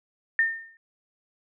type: tone with exponential decay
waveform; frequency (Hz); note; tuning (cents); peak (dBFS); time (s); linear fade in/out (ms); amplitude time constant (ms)
sine; 1816; A#6; -46; -16; 0.39-0.77; 1; 82
effects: none